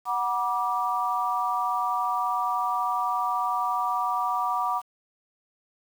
sine chord, B minor, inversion second, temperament equal with one note detuned, 740 / 963.5 / 1174.7 Hz, F#5 / B5 / D6, 0 / -43 / 0 cents, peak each -29 / -28 / -27 dBFS, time 0.05-4.82 s, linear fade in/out 50 ms, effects 8-bit

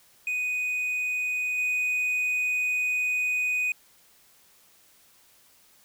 triangle tone with level steps, 2489 Hz, D#7, in tune, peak -24 / -22 dBFS, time 0.27-3.72 s, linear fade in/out 2 ms, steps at 1.58 s, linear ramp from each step 2 ms, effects white hiss -59 dBFS RMS until 5.84 s

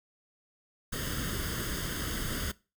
pink noise with comb filter, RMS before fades -34 dBFS, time 0.92-2.52 s, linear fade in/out 10 ms, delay 0.61 ms, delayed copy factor +0.75, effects noise-tail reverb RT60 0.3 s tail -21 dB re dry

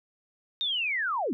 sine linear sweep, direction down, 3722 to 203.5 Hz, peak -26 dBFS, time 0.61-1.33 s, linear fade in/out 0 ms, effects none

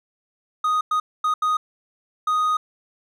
triangle tone bursts at uneven times, 1244.5 Hz, D#6, in tune, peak -16 dBFS, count 5, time 0.64-0.81 / 0.91-1 / 1.24-1.34 / 1.42-1.57 / 2.27-2.57 s, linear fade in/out 5 ms, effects none

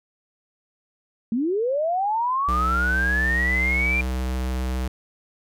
sine linear sweep, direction up, 212.6 to 2391 Hz, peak -20 dBFS, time 1.32-4.01 s, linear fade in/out 2 ms
square tone with pitch glide, 63 to 63.77 Hz, B1 to C2, +35 to -44 cents, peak -24 dBFS, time 2.48-4.88 s, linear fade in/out 5 ms, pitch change +21 cents, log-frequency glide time 2.7-2.84 s
effects none

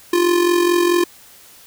square tone with amplitude modulation, 349.2 Hz, F4, in tune, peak -11 dBFS, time 0.13-1.04 s, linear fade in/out 5 ms, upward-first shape sine, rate 44.6 Hz, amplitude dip 60%, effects white hiss -45 dBFS RMS until 1.66 s

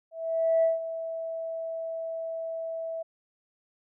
sine tone with ADSR envelope, 655 Hz, E5, 11 cents flat, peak -18 dBFS, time 0.11-3.03 s, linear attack 520 ms, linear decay 160 ms, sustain -13 dB, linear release 12 ms, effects tanh soft clip ceiling -15 dBFS

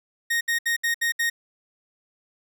40% pulse tone bursts, 1861 Hz, A#6, 3 cents flat, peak -20 dBFS, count 6, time 0.3-1.3 s, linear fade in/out 10 ms, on 110 ms, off 68 ms, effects 10-bit

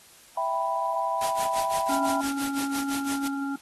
sine chord, E minor, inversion none, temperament equal, 659.3 / 784 / 987.8 Hz, E5 / G5 / B5, 0 / 0 / 0 cents, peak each -30 / -30 / -27 dBFS, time 0.37-2.21 s, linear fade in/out 5 ms
white noise with tremolo, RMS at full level -32 dBFS, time 1.21-3.28 s, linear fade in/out 5 ms, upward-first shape sine, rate 5.9 Hz, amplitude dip 90%
harmonic tone, 277.2 Hz, C#4, in tune, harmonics 1 / 3 / 5, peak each -28 / -38 / -37 dBFS, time 1.89-3.56 s, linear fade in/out 5 ms
effects white hiss -53 dBFS RMS until 3.61 s + AAC 32 kbps

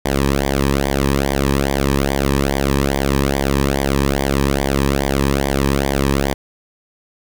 sawtooth tone with flanger, 68.9 Hz, C#2, 10 cents flat, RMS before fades -17 dBFS, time 0.05-6.34 s, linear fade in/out 5 ms, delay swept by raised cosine 0.73 to 1.44 ms, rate 2.4 Hz, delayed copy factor -0.85, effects 7-bit

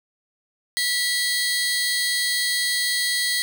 30% pulse tone cluster, 1958 / 3246 / 4326 / 4855 Hz, B6 / G#7 / C#8 / D#8, -15 / -40 / -43 / -43 cents, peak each -21 / -28 / -22 / -28 dBFS, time 0.77-3.42 s, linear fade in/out 0 ms, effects none

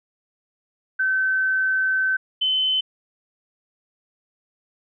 sine tone pair in turn, 1534 / 3050 Hz, G6 / G7, -38 / -48 cents, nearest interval octave, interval 1190 cents, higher second, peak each -18 dBFS, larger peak neither, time 0.99-2.17 / 2.41-2.81 s, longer first, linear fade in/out 10 ms, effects none

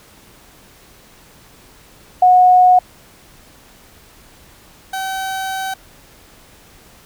sine / 30% pulse tone pair in turn, 730 / 765.8 Hz, F#5 / G5, -24 / -41 cents, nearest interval minor second, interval 83 cents, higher second, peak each -6 / -18 dBFS, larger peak first, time 2.22-2.79 / 4.93-5.74 s, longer second, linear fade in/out 5 ms, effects pink hiss -46 dBFS RMS until 7.05 s

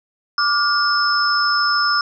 sine tone cluster, 1174 / 1421 / 5240 Hz, D6 / F6 / E8, -1 / +30 / -11 cents, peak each -19 dBFS, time 0.38-2.01 s, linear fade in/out 2 ms, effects none

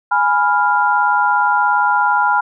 sine chord, F diminished, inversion first, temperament equal, 830.6 / 987.8 / 1396.9 Hz, Ab5 / Cb6 / F6, 0 / 0 / 0 cents, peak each -16 dBFS, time 0.11-2.41 s, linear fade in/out 10 ms, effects none

